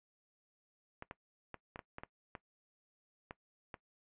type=clicks; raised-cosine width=0.5 ms; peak=-29 dBFS; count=10; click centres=1.024 / 1.111 / 1.543 / 1.759 / 1.792 / 1.984 / 2.035 / 2.352 / 3.309 / 3.742 s; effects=noise-tail reverb RT60 0.1 s tail -19 dB re dry + resampled to 8000 Hz